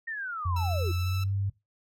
sine linear sweep, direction down, 1864.7 to 317.6 Hz, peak -32 dBFS, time 0.07-0.92 s, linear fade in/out 10 ms
sine tone with pitch glide, 88 to 98.78 Hz, F2 to G2, +14 to +14 cents, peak -26 dBFS, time 0.45-1.5 s, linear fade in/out 10 ms, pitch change +200 cents, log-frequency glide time 0.95-1.32 s
15% pulse tone with vibrato, 1318.5 Hz, E6, in tune, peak -31 dBFS, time 0.56-1.24 s, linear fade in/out 5 ms, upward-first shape sine, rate 14 Hz, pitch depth 9 cents each way
effects noise-tail reverb RT60 0.2 s tail -18 dB re dry

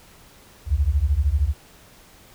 sine beating tone pair, 65.41 / 78.41 Hz, C2 / D#2, 0 / +14 cents, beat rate 13 Hz, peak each -20 dBFS, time 0.66-1.54 s, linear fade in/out 50 ms, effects pink hiss -50 dBFS RMS until 2.34 s

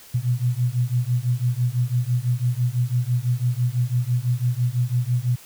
sine beating tone pair, 120 / 126 Hz, B2 / B2, -49 / +35 cents, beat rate 6 Hz, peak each -22 dBFS, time 0.14-5.36 s, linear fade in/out 10 ms, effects white hiss -46 dBFS RMS until 5.45 s

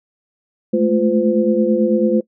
sine tone cluster, 212.9 / 222 / 348.6 / 510 Hz, G#3 / A3 / F4 / C5, +43 / +16 / -3 / -44 cents, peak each -18 dBFS, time 0.73-2.21 s, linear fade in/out 10 ms, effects noise-tail reverb RT60 0.1 s tail -20 dB re dry

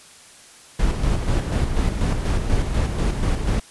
brown noise with tremolo, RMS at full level -19 dBFS, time 0.79-3.6 s, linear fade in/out 5 ms, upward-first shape square, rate 4.1 Hz, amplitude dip 45%, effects white hiss -46 dBFS RMS until 3.7 s + resampled to 24000 Hz

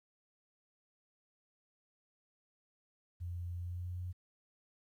sine tone with pitch glide, 87.31 to 89.71 Hz, F2 to F2, 0 to +47 cents, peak -38 dBFS, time 3.2-4.13 s, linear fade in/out 20 ms, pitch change +47 cents, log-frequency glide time 3.55-3.99 s, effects 12-bit

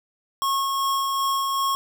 square tone with tremolo, 1091 Hz, C#6, 28 cents flat, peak -21 dBFS, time 0.42-1.75 s, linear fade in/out 0 ms, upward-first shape sine, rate 2.6 Hz, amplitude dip 25%, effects none

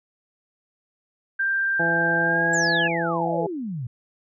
sine tone with pitch glide, 1581 to 1694.5 Hz, G6 to G#6, +14 to +34 cents, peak -20 dBFS, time 1.39-2.88 s, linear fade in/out 10 ms, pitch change +120 cents, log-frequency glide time 2.2-2.71 s
harmonic tone, 167.8 Hz, E3, 31 cents sharp, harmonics 1 / 2 / 3 / 4 / 5, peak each -29 / -29 / -29 / -29 / -29 dBFS, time 1.79-3.47 s, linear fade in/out 10 ms
sine exponential sweep, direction down, 7610 to 112.9 Hz, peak -27 dBFS, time 2.53-3.87 s, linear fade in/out 5 ms
effects none

